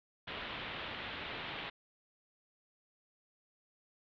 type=low-pass noise; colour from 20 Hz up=white; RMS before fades=-43 dBFS; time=0.27-1.7 s; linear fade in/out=10 ms; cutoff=3600 Hz; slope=48 dB/octave; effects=none